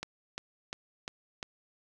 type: click train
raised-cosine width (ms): 0.2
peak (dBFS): -19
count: 5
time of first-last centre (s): 0.03-1.429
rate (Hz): 2.86
effects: none